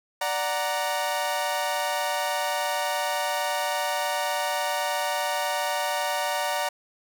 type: chord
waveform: sawtooth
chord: D augmented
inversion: none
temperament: equal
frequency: 587.3 / 740 / 932.3 Hz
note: D5 / F#5 / A#5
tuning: 0 / 0 / 0 cents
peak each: -26 / -26 / -25 dBFS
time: 0.21-6.69 s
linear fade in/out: 5 ms
effects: none